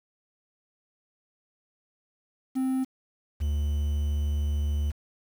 triangle tone pair in turn, 261.6 / 73.41 Hz, C4 / D2, 0 / 0 cents, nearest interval octave + minor seventh, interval 2200 cents, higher first, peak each -22 dBFS, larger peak neither, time 2.55-2.85 / 3.4-4.92 s, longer second, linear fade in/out 20 ms, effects 8-bit

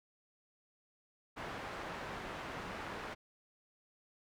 white low-pass noise, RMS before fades -44 dBFS, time 1.36-3.15 s, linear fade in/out 20 ms, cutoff 1500 Hz, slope 12 dB/octave, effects none

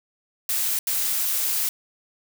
blue noise bursts at uneven times, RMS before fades -24 dBFS, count 2, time 0.49-0.79 / 0.87-1.69 s, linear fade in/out 2 ms, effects none

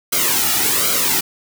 white noise with flanger, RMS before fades -17 dBFS, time 0.12-1.21 s, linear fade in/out 10 ms, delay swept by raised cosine 1.1 to 1.93 ms, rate 1.3 Hz, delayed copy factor -0.8, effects none

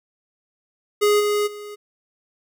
square tone with level steps, 415.3 Hz, G#4, in tune, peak -15 / -19 / -34 dBFS, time 1.01-1.76 s, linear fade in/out 20 ms, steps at 1.19 / 1.46 s, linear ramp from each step 20 ms, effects none

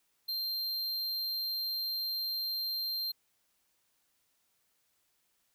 square tone, 4169 Hz, C8, 7 cents flat, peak -33 dBFS, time 0.28-3.12 s, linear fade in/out 10 ms, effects white hiss -75 dBFS RMS until 5.54 s

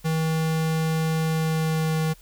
square tone with pitch glide, 160 to 158.53 Hz, D#3 to D#3, +49 to +33 cents, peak -22 dBFS, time 0.04-2.14 s, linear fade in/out 20 ms, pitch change -16 cents, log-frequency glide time 1.24-1.99 s, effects added 40 Hz sine -50 dBFS peak until 2.21 s + white hiss -55 dBFS RMS until 2.21 s

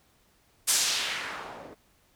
blue noise with low-pass filter sweep, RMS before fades -30 dBFS, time 0.67-1.75 s, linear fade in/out 20 ms, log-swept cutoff 9300 to 430 Hz, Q 1.2, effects pink hiss -65 dBFS RMS until 2.15 s

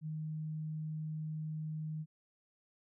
sine tone, 155.56 Hz, D#3, in tune, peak -37 dBFS, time 0.01-2.06 s, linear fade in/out 50 ms, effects none

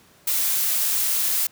blue noise, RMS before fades -22 dBFS, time 0.27-1.47 s, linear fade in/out 5 ms, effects pink hiss -54 dBFS RMS until 1.51 s + high-pass 100 Hz 12 dB/octave

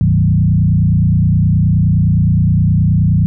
sine tone with frequency modulation, 130.81 Hz, C3, in tune, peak -8 dBFS, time 0.01-3.26 s, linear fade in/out 0 ms, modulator 29.6 Hz, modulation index 1.8, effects none

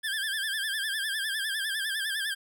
25% pulse tone with vibrato, 1670 Hz, G#6, 9 cents sharp, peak -25 dBFS, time 0.03-2.35 s, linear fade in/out 20 ms, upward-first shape sine, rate 9.9 Hz, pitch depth 110 cents each way, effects none

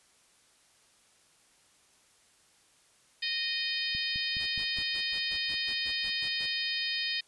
harmonic tone, 618 Hz, D#5, 12 cents flat, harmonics 3 / 4 / 5 / 6 / 7 / 8, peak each -37 / -37 / -37 / -37 / -37 / -37 dBFS, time 3.22-7.21 s, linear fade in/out 10 ms
click train, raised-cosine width 5 ms, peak -32 dBFS, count 5, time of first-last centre 3.95-4.787 s, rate 4.78 Hz
pink noise bursts, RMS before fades -49 dBFS, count 12, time 4.39-6.474 s, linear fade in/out 20 ms, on 82 ms, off 100 ms
effects white hiss -64 dBFS RMS until 7.27 s + resampled to 24000 Hz

